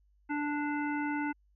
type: harmonic tone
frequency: 293.7 Hz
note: D4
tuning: in tune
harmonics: 1 / 3 / 5 / 7 / 9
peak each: -32 / -37 / -39 / -42 / -49 dBFS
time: 0.29-1.33 s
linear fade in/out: 20 ms
effects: added 50 Hz sine -64 dBFS peak until 1.55 s